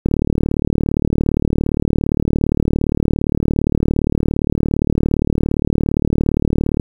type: click train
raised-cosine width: 3 ms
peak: -3 dBFS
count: 253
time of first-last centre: 0.06-6.798 s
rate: 37.4 Hz
effects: 7-bit